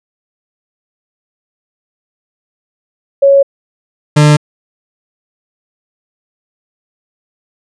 sine / 40% pulse tone pair in turn, 554.4 / 149.28 Hz, C#5 / D3, 0 / +29 cents, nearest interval octave + major seventh, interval 2271 cents, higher first, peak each -3 dBFS, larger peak neither, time 3.22-3.43 / 4.16-4.37 s, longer neither, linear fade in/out 10 ms, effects resampled to 22050 Hz

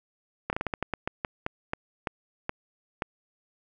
slowing click train, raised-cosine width 0.5 ms, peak -13 dBFS, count 15, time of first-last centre 0.5-3.022 s, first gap 29 ms, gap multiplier 1.25, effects none

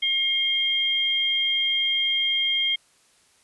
sine tone pair together, 2140 / 3204 Hz, C7 / G7, +38 / +37 cents, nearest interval perfect fifth, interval 699 cents, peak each -27 / -21 dBFS, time 0.02-2.76 s, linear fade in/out 10 ms, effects white hiss -60 dBFS RMS until 3.43 s + resampled to 24000 Hz

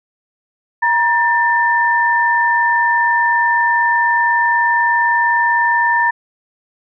sine tone pair together, 946 / 1785.8 Hz, A#5 / A6, +25 / +25 cents, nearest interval major seventh, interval 1100 cents, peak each -14 dBFS, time 0.82-6.11 s, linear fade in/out 10 ms, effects none

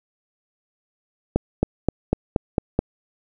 accelerating click train, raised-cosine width 2 ms, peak -4 dBFS, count 7, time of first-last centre 1.36-2.791 s, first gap 270 ms, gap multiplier 0.95, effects none

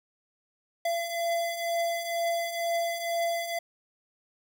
square beating tone pair, 677 / 679.1 Hz, E5 / F5, +46 / -49 cents, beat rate 2.1 Hz, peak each -35 / -29 dBFS, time 0.85-3.59 s, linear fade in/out 5 ms, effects none

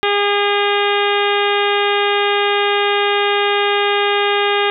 harmonic tone, 407 Hz, G#4, 35 cents flat, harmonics 1 / 2 / 3 / 4 / 5 / 6 / 7 / 8 / 9, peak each -17 / -20 / -22 / -23 / -24 / -25 / -25 / -26 / -27 dBFS, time 0.03-4.7 s, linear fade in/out 0 ms, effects none

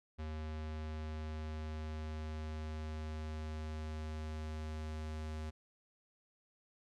square tone with low-pass filter sweep, 77.78 Hz, D#2, in tune, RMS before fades -42 dBFS, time 0.18-5.51 s, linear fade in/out 20 ms, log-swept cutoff 4300 to 7800 Hz, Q 0.74, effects none

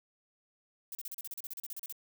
violet noise bursts, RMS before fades -41 dBFS, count 16, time 0.92-1.925 s, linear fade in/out 2 ms, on 30 ms, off 35 ms, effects none

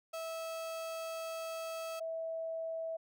35% pulse / sine tone pair in turn, 652 / 652 Hz, E5 / E5, -19 / -19 cents, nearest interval unison, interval 0 cents, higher neither, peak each -37 / -36 dBFS, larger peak second, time 0.13-2 / 2-2.97 s, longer first, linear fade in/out 10 ms, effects none

